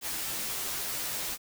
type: noise with comb filter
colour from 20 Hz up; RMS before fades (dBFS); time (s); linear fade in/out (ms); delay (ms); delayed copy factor
white; -34; 0.01-1.38; 50; 11; -0.8
effects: none